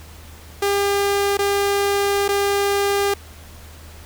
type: tone with dropouts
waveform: sawtooth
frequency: 401.4 Hz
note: G4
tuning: 41 cents sharp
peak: -13 dBFS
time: 0.62-3.14 s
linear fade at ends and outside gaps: 5 ms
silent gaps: 1.372-1.389 / 2.281-2.288 s
effects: added 78 Hz sine -40 dBFS peak until 4.05 s + pink hiss -44 dBFS RMS until 4.05 s